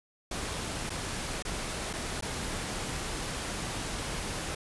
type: noise with dropouts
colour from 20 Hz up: pink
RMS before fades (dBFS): -35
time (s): 0.31-4.55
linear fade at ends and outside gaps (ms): 5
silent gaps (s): 0.896-0.902 / 1.425-1.45 / 1.931-1.935 / 2.21-2.223
effects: resampled to 24000 Hz